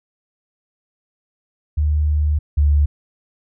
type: tone pair in turn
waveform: sine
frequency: 75.2 / 73.06 Hz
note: D2 / D2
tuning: +42 / -8 cents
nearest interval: unison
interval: 50 cents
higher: first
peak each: -14 / -11 dBFS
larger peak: second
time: 1.77-2.39 / 2.57-2.86 s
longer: first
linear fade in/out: 10 ms
effects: none